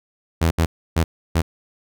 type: tone bursts at uneven times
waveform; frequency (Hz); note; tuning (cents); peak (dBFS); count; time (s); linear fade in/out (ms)
sawtooth; 82.41; E2; 0; -11; 4; 0.41-0.51 / 0.58-0.66 / 0.96-1.04 / 1.35-1.42; 10
effects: none